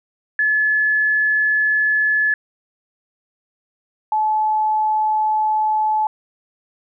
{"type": "tone pair in turn", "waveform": "sine", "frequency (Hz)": [1717, 861.7], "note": ["A6", "A5"], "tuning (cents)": [-43, -36], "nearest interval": "octave", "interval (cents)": 1193, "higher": "first", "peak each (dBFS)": [-14, -15], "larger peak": "first", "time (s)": [[0.39, 2.34], [4.12, 6.07]], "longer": "neither", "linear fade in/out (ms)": 2, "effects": []}